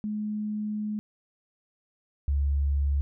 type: tone pair in turn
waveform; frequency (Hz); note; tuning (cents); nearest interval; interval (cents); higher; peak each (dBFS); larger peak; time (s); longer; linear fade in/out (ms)
sine; 211.5 / 70.58; G#3 / C#2; +32 / +32; octave + perfect fifth; 1900; first; -28 / -22; second; 0.04-0.99 / 2.28-3.01; first; 0
effects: none